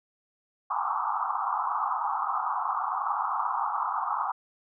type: band-pass noise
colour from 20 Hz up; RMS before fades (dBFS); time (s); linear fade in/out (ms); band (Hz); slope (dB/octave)
white; -29; 0.7-4.32; 10; 760 to 1300; 96
effects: none